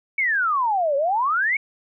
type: exponential two-way sweep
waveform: sine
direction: down then up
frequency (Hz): 2270 to 540 to 2270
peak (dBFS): -18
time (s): 0.18-1.57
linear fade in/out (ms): 5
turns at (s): 0.96
effects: none